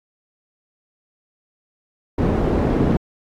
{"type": "low-pass noise", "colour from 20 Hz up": "white", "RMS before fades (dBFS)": -18, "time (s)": [2.18, 2.97], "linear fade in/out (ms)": 5, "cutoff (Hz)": 350, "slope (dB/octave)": 12, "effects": ["AAC 64 kbps"]}